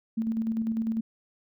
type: tone with tremolo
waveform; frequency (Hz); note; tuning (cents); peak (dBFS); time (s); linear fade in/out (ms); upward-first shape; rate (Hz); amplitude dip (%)
sine; 224.5; A3; +35; -24; 0.17-1.01; 10; square; 10; 40
effects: none

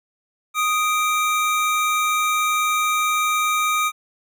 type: tone pair together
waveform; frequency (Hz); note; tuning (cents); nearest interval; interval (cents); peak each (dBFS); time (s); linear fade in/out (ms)
square; 1244.5 / 2349; D#6 / D7; 0 / 0; major seventh; 1100; -20 / -24; 0.54-3.92; 50
effects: none

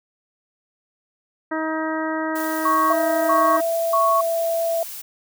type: harmonic tone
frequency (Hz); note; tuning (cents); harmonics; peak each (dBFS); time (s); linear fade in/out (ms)
316.7; D#4; +31; 1 / 2 / 3 / 4 / 5 / 6; -25 / -28 / -30 / -31 / -32 / -33; 1.51-3.61; 10
type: noise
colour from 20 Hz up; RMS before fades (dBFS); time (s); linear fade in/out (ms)
blue; -34; 2.35-5.02; 10
type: tone bursts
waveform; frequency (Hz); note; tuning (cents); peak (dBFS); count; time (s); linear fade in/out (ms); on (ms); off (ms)
sine; 1108.7; C#6; 0; -16; 3; 2.65-4.21; 5; 280; 360
type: tone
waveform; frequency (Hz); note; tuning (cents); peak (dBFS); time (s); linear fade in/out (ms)
sine; 665; E5; +15; -19; 2.9-4.83; 2
effects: none

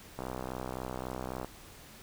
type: click train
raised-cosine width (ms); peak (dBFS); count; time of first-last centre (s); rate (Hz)
1; -23; 81; 0.19-1.446; 63.7
effects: pink hiss -52 dBFS RMS until 2.02 s

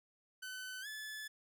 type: tone with pitch glide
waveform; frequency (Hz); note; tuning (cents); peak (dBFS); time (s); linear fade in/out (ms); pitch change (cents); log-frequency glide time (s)
sawtooth; 1513 to 1728; F#6 to A6; +38 to -32; -40; 0.42-1.28; 10; +230; 0.81-0.87
effects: none

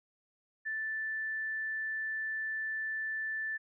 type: tone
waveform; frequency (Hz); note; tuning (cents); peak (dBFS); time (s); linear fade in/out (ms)
sine; 1760; A6; 0; -33; 0.65-3.58; 20
effects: none

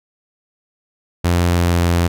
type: tone with pitch glide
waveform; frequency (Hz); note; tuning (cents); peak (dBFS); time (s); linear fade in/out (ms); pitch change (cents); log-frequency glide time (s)
sawtooth; 87.1 to 86.1; F2 to F2; -4 to -24; -9; 1.24-2.08; 10; -20; 1.47-1.89
effects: none

